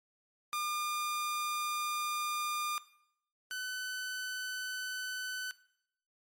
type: tone pair in turn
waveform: sawtooth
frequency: 1205 / 1507.9 Hz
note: D6 / F#6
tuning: +44 / +32 cents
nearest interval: major third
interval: 388 cents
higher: second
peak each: -29 / -33 dBFS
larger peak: first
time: 0.53-2.78 / 3.51-5.51 s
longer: first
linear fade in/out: 0 ms
effects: noise-tail reverb RT60 0.7 s tail -18 dB re dry + MP3 64 kbps